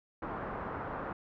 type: low-pass noise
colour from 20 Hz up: white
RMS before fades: -39 dBFS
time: 0.22-1.13 s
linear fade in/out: 5 ms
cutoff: 1300 Hz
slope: 24 dB/octave
effects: none